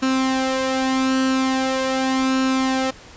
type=tone with flanger; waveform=sawtooth; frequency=262.8 Hz; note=C4; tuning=8 cents sharp; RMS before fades=-20 dBFS; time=0.02-2.91 s; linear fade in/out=10 ms; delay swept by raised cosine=0.73 to 3.13 ms; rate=0.42 Hz; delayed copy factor=+0.55; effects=pink hiss -43 dBFS RMS until 3.16 s + resampled to 16000 Hz